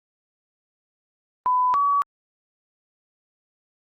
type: tone pair in turn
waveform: sine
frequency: 1001 / 1136.6 Hz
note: B5 / C#6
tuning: +23 / +43 cents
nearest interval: major second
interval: 220 cents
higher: second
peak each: -17 dBFS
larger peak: neither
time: 1.46-1.74 / 1.74-2.02 s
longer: neither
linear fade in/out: 0 ms
effects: Opus 24 kbps